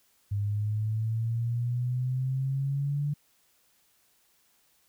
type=exponential sweep; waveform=sine; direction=up; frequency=100.7 to 146.83 Hz; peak=-26 dBFS; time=0.31-3.14 s; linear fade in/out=10 ms; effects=white hiss -67 dBFS RMS until 4.88 s